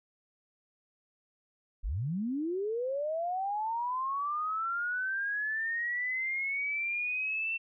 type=linear sweep; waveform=sine; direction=up; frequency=33.34 to 2700 Hz; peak=-30 dBFS; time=1.83-7.58 s; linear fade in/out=20 ms; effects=none